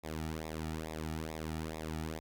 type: tone with flanger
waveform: sawtooth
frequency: 79 Hz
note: D#2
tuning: 27 cents sharp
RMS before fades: -40 dBFS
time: 0.03-2.2 s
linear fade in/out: 20 ms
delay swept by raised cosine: 0.66 to 1.96 ms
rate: 2.3 Hz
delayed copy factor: -0.85
effects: none